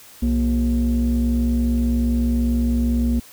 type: tone pair together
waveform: sine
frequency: 62.52 / 236.3 Hz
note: B1 / A#3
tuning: +22 / +24 cents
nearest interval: octave + major seventh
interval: 2302 cents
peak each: -17 dBFS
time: 0.22-3.2 s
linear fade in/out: 10 ms
effects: tanh soft clip ceiling -13 dBFS + white hiss -45 dBFS RMS until 3.32 s